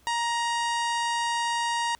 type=harmonic tone with a mistuned harmonic; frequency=938 Hz; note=A#5; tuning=11 cents sharp; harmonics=1 / 2 / 3 / 4 / 5 / 6 / 7 / 8 / 9 / 10; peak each=-26 / -32 / -36 / -38 / -40 / -42 / -43 / -44 / -45 / -46 dBFS; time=0.07-1.95 s; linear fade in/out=0 ms; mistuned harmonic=3; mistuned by=+19 cents; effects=added 60 Hz sine -61 dBFS peak until 1.99 s + pink hiss -61 dBFS RMS until 1.99 s